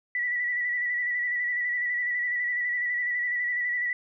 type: tone with vibrato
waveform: sine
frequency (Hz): 1954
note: B6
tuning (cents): -19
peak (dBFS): -25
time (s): 0.15-3.93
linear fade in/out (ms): 2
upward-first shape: square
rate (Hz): 12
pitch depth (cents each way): 26
effects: none